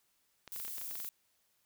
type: clicks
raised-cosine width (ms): 0.2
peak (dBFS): -30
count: 11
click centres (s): 0.477 / 0.562 / 0.6 / 0.65 / 0.68 / 0.782 / 0.814 / 0.911 / 0.955 / 1.001 / 1.047
type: noise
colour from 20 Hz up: violet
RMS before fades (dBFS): -42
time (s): 0.52-1.09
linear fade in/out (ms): 0
effects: white hiss -75 dBFS RMS until 1.65 s